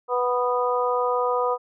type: harmonic tone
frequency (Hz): 246.9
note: B3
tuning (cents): 0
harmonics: 2 / 3 / 4 / 5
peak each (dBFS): -23 / -29 / -26 / -27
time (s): 0.08-1.58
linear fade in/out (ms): 50
effects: none